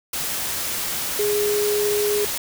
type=tone in noise; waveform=sine; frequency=415.3 Hz; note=G#4; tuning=in tune; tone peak=-19 dBFS; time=1.19-2.25 s; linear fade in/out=5 ms; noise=white; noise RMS=-26 dBFS; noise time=0.13-2.38 s; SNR=+4 dB; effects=none